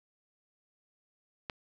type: click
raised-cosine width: 0.3 ms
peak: -20 dBFS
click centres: 1.498 s
effects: none